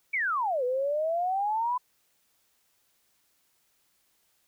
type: exponential two-way sweep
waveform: sine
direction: down then up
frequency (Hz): 2349 to 488.5 to 1014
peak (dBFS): -25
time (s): 0.13-1.78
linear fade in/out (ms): 10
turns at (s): 0.64
effects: white hiss -70 dBFS RMS until 4.47 s